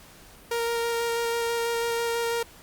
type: tone with vibrato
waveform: sawtooth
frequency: 466.2 Hz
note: A#4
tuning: in tune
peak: -21 dBFS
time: 0.51-2.43 s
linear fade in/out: 5 ms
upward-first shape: square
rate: 6.1 Hz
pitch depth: 8 cents each way
effects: pink hiss -50 dBFS RMS until 2.62 s + Opus 48 kbps